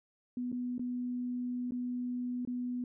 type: tone with dropouts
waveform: sine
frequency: 246.9 Hz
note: B3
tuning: in tune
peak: -33 dBFS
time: 0.37-2.84 s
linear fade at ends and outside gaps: 2 ms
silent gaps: 0.518-0.526 / 0.781-0.794 / 1.709-1.72 / 2.451-2.474 s
effects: none